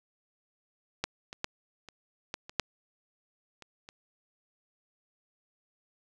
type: clicks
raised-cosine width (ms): 0.2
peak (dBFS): -12 / -24 / -13 / -29 / -17 / -26 / -8 / -30 / -29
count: 9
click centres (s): 1.04 / 1.329 / 1.444 / 1.887 / 2.341 / 2.495 / 2.597 / 3.623 / 3.889
effects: none